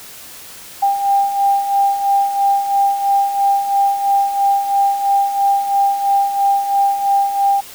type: beating tone pair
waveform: sine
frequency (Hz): 794 / 797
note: G5 / G5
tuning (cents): +22 / +28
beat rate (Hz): 3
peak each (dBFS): -20 / -13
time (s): 0.82-7.61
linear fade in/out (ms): 10
effects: white hiss -36 dBFS RMS until 7.74 s